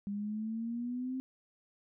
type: exponential sweep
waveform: sine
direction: up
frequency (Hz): 200 to 262.7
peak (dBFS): -34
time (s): 0.07-1.2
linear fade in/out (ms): 0
effects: none